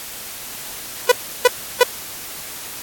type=tone bursts; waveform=sawtooth; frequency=493.9 Hz; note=B4; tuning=in tune; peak=-3 dBFS; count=3; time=1.09-1.834 s; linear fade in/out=5 ms; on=28 ms; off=330 ms; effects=white hiss -32 dBFS RMS until 2.82 s + AAC 64 kbps